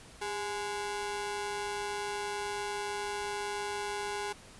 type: ring-modulated tone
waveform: sawtooth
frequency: 621 Hz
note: D#5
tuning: 3 cents flat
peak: -27 dBFS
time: 0.21-4.33 s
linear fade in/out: 10 ms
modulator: 215 Hz
effects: pink hiss -53 dBFS RMS until 4.59 s + resampled to 24000 Hz